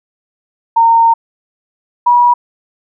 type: tone pair in turn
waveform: sine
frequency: 918 / 967 Hz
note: A#5 / B5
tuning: -27 / -37 cents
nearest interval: minor second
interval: 90 cents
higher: second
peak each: -5 dBFS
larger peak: neither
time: 0.76-1.14 / 2.06-2.34 s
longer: first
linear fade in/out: 10 ms
effects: none